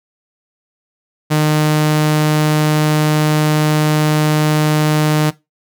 sawtooth tone, 152.7 Hz, D#3, 32 cents flat, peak -7 dBFS, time 1.3-5.31 s, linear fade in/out 20 ms, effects noise-tail reverb RT60 0.2 s tail -18 dB re dry

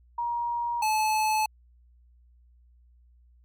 sine / square tone pair in turn, 948 / 864.2 Hz, A#5 / A5, +29 / -31 cents, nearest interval major second, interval 160 cents, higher first, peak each -26 / -23 dBFS, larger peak second, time 0.18-0.82 / 0.82-1.46 s, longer neither, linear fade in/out 5 ms, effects added 60 Hz sine -55 dBFS peak until 3.44 s + MP3 64 kbps

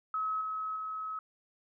sine tone with level steps, 1283 Hz, E6, 47 cents flat, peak -30 / -33 / -35 dBFS, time 0.14-1.19 s, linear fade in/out 2 ms, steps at 0.41 / 0.76 s, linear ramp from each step 2 ms, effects none

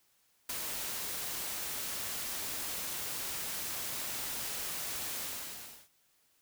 white noise with ADSR envelope, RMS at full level -36 dBFS, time 0.49-5.89 s, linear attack 5 ms, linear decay 29 ms, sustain -2 dB, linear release 710 ms, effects white hiss -71 dBFS RMS until 6.41 s

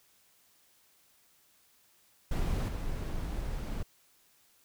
brown noise with level steps, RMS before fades -30 / -35 dBFS, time 2.31-3.83 s, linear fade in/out 5 ms, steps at 2.68 s, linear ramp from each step 5 ms, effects white hiss -66 dBFS RMS until 4.64 s

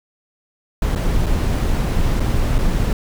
brown noise with dropouts, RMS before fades -17 dBFS, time 0.82-2.93 s, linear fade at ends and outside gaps 2 ms, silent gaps 0.951-0.958 / 1.261-1.265 / 2.198-2.203 / 2.583-2.587 s, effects none

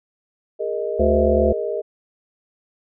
sine chord, Ab suspended second, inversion none, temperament equal with one note detuned, 409.6 / 466.2 / 622.3 Hz, Ab4 / Bb4 / Eb5, -24 / 0 / 0 cents, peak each -26 dBFS, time 0.59-1.82 s, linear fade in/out 20 ms
harmonic tone, 73.42 Hz, D2, in tune, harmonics 1 / 3 / 5 / 7 / 9, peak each -21 / -23 / -21 / -19 / -21 dBFS, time 0.99-1.53 s, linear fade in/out 10 ms
effects none

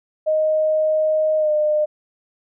sine tone with pitch glide, 622.3 to 605.6 Hz, D#5 to D#5, 0 to -47 cents, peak -15 dBFS, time 0.26-1.86 s, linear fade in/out 20 ms, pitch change -47 cents, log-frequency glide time 1.38-1.51 s, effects none

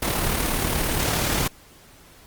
pink noise with amplitude modulation, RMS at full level -21 dBFS, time 0.02-1.48 s, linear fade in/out 5 ms, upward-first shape sine, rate 36.9 Hz, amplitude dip 45%, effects pink hiss -50 dBFS RMS until 2.26 s + Opus 32 kbps

